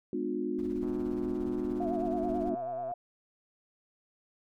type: chord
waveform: sine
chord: G# diminished seventh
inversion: none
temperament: just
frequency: 207.7 / 249.2 / 299 / 358.8 Hz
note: G#3 / B3 / D4 / F4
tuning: 0 / +16 / +31 / +47 cents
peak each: -39 / -36 / -35 / -34 dBFS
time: 0.13-2.55 s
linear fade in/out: 2 ms
type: noise with tremolo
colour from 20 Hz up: brown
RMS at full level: -45 dBFS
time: 0.58-2.5 s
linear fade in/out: 10 ms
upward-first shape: sine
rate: 17 Hz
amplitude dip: 65%
type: click train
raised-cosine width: 1 ms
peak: -35 dBFS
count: 266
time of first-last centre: 0.83-2.917 s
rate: 127 Hz
type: tone with vibrato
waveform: sine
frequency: 682 Hz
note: F5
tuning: 41 cents flat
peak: -33 dBFS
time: 1.8-2.94 s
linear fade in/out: 5 ms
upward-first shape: sine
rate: 9.2 Hz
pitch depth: 81 cents each way
effects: none